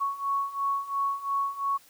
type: beating tone pair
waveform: sine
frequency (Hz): 1108.7 / 1111.6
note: C#6 / C#6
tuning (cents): 0 / +4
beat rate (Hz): 2.9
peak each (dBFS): -31 / -28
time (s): 0-1.78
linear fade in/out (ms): 20
effects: white hiss -57 dBFS RMS until 1.89 s